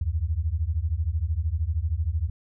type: beating tone pair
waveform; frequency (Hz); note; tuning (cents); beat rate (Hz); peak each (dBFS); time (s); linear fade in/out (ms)
sine; 73.9 / 86.9; D2 / F2; +11 / -8; 13; -26 / -26; 0.01-2.3; 5
effects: none